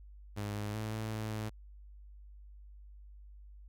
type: tone with pitch steps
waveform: sawtooth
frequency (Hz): 103.4 / 104.2 / 108.7 / 109.8 / 109.1 / 108.2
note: G#2 / G#2 / A2 / A2 / A2 / A2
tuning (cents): -7 / +6 / -21 / -3 / -14 / -29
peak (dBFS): -32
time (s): 0.36-1.5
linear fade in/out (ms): 20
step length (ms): 190
effects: added 50 Hz sine -50 dBFS peak until 3.68 s